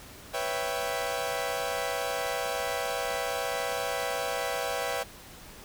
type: chord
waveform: sawtooth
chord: C# half-diminished seventh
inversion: third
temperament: equal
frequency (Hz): 493.9 / 554.4 / 659.3 / 784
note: B4 / C#5 / E5 / G5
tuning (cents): 0 / 0 / 0 / 0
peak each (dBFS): -31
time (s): 0.33-5.04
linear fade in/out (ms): 20
effects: pink hiss -48 dBFS RMS until 5.64 s